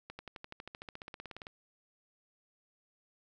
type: accelerating click train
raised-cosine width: 0.3 ms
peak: -28 dBFS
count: 21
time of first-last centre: 0.1-1.469 s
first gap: 90 ms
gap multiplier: 0.97
effects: none

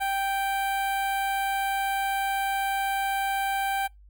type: tone with notch filter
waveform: sawtooth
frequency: 784 Hz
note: G5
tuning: in tune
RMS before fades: -27 dBFS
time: 0-3.88 s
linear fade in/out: 20 ms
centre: 5600 Hz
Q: 0.71
effects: noise-tail reverb RT60 0.2 s tail -26 dB re dry + added 50 Hz sine -49 dBFS peak until 4.09 s

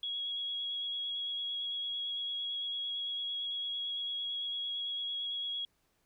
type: tone with vibrato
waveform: sine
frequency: 3322 Hz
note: G#7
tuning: in tune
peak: -34 dBFS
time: 0.03-5.65 s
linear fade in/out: 2 ms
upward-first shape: sine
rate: 8.9 Hz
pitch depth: 13 cents each way
effects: pink hiss -75 dBFS RMS until 6.05 s

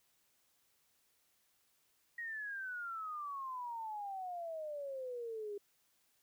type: exponential sweep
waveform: sine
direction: down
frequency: 1900 to 401.1 Hz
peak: -40 dBFS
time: 2.18-5.58 s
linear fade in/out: 5 ms
effects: white hiss -75 dBFS RMS until 6.22 s

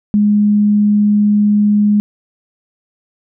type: tone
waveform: sine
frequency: 207.7 Hz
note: G#3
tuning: in tune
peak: -8 dBFS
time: 0.14-2 s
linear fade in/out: 0 ms
effects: none

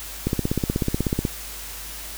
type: click train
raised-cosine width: 3 ms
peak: -8 dBFS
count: 17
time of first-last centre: 0.27-1.252 s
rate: 16.3 Hz
effects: added 50 Hz sine -40 dBFS peak until 2.17 s + white hiss -36 dBFS RMS until 2.17 s

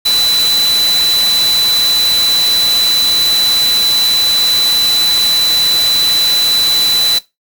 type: tone in noise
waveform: sine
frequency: 3990 Hz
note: B7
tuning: 17 cents sharp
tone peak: -10 dBFS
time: 0.05-7.19 s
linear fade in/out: 10 ms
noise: white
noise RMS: -19 dBFS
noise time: 0.05-7.19 s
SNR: +6 dB
effects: noise-tail reverb RT60 0.2 s tail -17 dB re dry

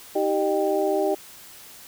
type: tone cluster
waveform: sine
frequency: 316 / 391.4 / 610 / 787 Hz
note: D#4 / G4 / D#5 / G5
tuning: +27 / -3 / -34 / +7 cents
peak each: -28 / -23 / -25 / -28 dBFS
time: 0.15-1.15 s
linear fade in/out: 10 ms
effects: white hiss -45 dBFS RMS until 1.87 s

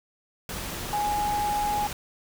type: tone in noise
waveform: sine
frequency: 830.6 Hz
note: G#5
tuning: in tune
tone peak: -24 dBFS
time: 0.93-1.87 s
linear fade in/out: 2 ms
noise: pink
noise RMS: -34 dBFS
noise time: 0.49-1.93 s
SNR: +7 dB
effects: none

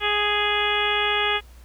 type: harmonic tone with a mistuned harmonic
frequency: 415.3 Hz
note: G#4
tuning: in tune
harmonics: 1 / 2 / 3 / 4 / 5 / 6 / 7 / 8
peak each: -28 / -28 / -28 / -28 / -28 / -28 / -28 / -28 dBFS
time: 0-1.41 s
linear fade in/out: 50 ms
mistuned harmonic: 8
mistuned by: +17 cents
effects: added 60 Hz sine -44 dBFS peak until 1.64 s + pink hiss -55 dBFS RMS until 1.64 s

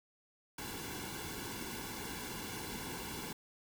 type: noise with comb filter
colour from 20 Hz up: pink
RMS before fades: -43 dBFS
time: 0.58-3.33 s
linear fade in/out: 5 ms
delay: 1.6 ms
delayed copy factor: -0.75
effects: none

